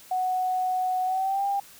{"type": "tone with pitch glide", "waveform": "sine", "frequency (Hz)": [740, 797.7], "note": ["F#5", "G5"], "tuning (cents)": [0, 30], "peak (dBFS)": -23, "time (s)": [0.11, 1.6], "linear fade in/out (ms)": 5, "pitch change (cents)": 130, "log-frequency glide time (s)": [1.05, 1.45], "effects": ["white hiss -50 dBFS RMS until 1.79 s"]}